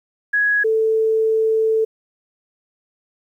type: tone pair in turn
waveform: sine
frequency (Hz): 1669 / 442.1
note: G#6 / A4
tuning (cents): +8 / +8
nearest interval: octave + major seventh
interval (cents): 2300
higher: first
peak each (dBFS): -14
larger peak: neither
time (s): 0.33-0.64 / 0.64-1.85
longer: second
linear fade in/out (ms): 10
effects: 9-bit